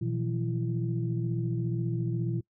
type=tone cluster; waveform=sine; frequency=120.8 / 162.9 / 177.4 / 336.7 Hz; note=B2 / E3 / F3 / E4; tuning=-38 / -20 / +27 / +37 cents; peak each=-29 / -33 / -37 / -36 dBFS; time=0.01-2.41 s; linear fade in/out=10 ms; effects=noise-tail reverb RT60 0.1 s tail -23 dB re dry + tanh soft clip ceiling -17 dBFS